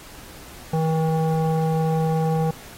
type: tone with low-pass filter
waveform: square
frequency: 160 Hz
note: D#3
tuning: 49 cents sharp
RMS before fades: -21 dBFS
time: 0.73-2.51 s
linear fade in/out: 5 ms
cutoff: 730 Hz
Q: 2.7
effects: pink hiss -43 dBFS RMS until 2.77 s + AAC 48 kbps